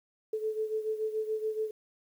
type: beating tone pair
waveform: sine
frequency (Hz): 433.6 / 440.6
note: A4 / A4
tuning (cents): -25 / +2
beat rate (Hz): 7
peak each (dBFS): -31 / -36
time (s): 0.33-1.71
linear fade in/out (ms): 5
effects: 10-bit

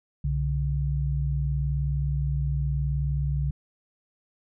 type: tone pair together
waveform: sine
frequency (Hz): 63.51 / 142.7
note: B1 / D3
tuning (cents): +49 / -49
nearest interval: octave + major second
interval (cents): 1402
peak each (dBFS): -26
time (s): 0.24-3.51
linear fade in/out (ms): 5
effects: none

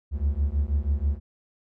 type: beating tone pair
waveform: triangle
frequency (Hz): 68.7 / 74.9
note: C#2 / D2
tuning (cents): -15 / +35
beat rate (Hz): 6.2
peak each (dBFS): -23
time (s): 0.11-1.2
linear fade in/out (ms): 50
effects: none

